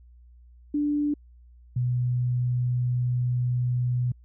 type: tone pair in turn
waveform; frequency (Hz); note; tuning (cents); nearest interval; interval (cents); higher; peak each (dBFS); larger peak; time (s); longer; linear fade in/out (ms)
sine; 293.3 / 123.67; D4 / B2; -2 / +3; octave + minor third; 1495; first; -22; neither; 0.74-1.14 / 1.76-4.12; second; 5
effects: added 60 Hz sine -49 dBFS peak until 4.24 s

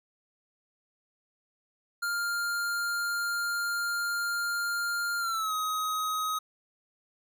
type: tone with pitch glide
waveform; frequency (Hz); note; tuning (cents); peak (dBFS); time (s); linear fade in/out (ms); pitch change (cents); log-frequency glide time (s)
square; 1401 to 1262.7; F6 to D#6; +5 to +25; -29; 2.02-6.39; 10; -180; 5.19-5.53
effects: none

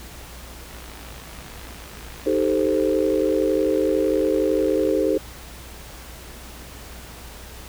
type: click train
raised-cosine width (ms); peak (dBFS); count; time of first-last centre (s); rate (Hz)
0.3; -26; 224; 0.71-4.91; 53.1
type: chord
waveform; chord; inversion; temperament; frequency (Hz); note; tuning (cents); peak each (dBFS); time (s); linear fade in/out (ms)
sine; A half-diminished seventh; second; equal with one note detuned; 311.1 / 389.1 / 440 / 523.3; Eb4 / G4 / A4 / C5; 0 / -13 / 0 / 0; -23; 2.26-5.18; 5
effects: added 60 Hz sine -41 dBFS peak until 7.68 s + pink hiss -41 dBFS RMS until 7.68 s

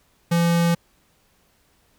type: tone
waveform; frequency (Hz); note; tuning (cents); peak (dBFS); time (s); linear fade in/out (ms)
square; 170; F3; -46; -17; 0.31-0.75; 10
effects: pink hiss -62 dBFS RMS until 1.98 s

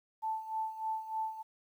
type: tone with tremolo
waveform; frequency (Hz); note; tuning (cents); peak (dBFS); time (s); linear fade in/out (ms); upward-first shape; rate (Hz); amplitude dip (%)
sine; 880; A5; 0; -31; 0.22-1.43; 20; sine; 3.3; 75
effects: 11-bit

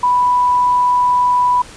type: tone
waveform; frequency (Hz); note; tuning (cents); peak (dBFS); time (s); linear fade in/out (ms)
sine; 987.8; B5; 0; -10; 0.03-1.62; 5
effects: pink hiss -37 dBFS RMS until 1.76 s + resampled to 22050 Hz

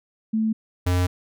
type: tone pair in turn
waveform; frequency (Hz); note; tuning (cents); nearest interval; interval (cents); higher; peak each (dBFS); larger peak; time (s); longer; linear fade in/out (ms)
sine / square; 220 / 89.81; A3 / F2; 0 / +49; octave + major third; 1551; first; -19; neither; 0.33-0.53 / 0.86-1.07; second; 10
effects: none

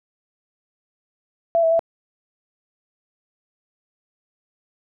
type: tone with pitch steps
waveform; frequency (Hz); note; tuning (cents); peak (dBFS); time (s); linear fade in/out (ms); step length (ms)
sine; 671 / 653 / 664; E5 / E5 / E5; +31 / -17 / +12; -14; 1.55-1.793; 0; 81
effects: none

